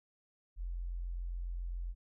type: tone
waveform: sine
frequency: 43.65 Hz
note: F1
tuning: in tune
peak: -36 dBFS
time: 0.56-1.95 s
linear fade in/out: 50 ms
effects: none